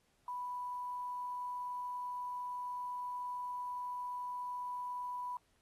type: tone with quantisation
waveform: sine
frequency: 987.8 Hz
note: B5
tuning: in tune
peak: -38 dBFS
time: 0.28-5.37 s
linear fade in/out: 2 ms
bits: 11
effects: pink hiss -75 dBFS RMS until 5.61 s + AAC 32 kbps